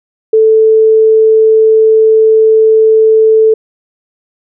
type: tone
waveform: sine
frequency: 440 Hz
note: A4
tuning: in tune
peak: -3 dBFS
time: 0.33-3.54 s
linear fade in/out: 5 ms
effects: none

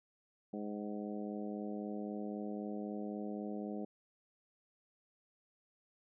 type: harmonic tone with a mistuned harmonic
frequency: 103.83 Hz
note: G#2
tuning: in tune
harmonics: 2 / 3 / 4 / 5 / 6 / 7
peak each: -41 / -45 / -47 / -49 / -51 / -52 dBFS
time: 0.53-3.85 s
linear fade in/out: 5 ms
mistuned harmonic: 7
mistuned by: +45 cents
effects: none

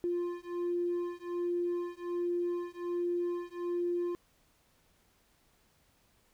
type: beating tone pair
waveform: triangle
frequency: 349 / 350.3 Hz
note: F4 / F4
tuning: -1 / +5 cents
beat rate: 1.3 Hz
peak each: -31 dBFS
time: 0.04-4.15 s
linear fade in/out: 0 ms
effects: tanh soft clip ceiling -27 dBFS + pink hiss -69 dBFS RMS until 6.33 s

